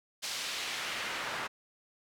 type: noise with band-pass filter sweep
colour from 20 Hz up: pink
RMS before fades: -37 dBFS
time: 0.22-1.48 s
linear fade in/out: 20 ms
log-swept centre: 4700 to 1400 Hz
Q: 0.92
effects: none